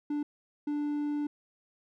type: tone bursts at uneven times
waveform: triangle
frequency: 293.9 Hz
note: D4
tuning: 1 cent sharp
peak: -27 dBFS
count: 2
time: 0.1-0.23 / 0.67-1.27 s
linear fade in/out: 5 ms
effects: none